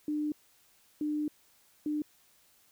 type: tone bursts at uneven times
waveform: sine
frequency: 300 Hz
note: D4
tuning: 37 cents sharp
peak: -29 dBFS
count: 3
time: 0.08-0.32 / 1.01-1.28 / 1.86-2.02 s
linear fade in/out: 2 ms
effects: white hiss -65 dBFS RMS until 2.71 s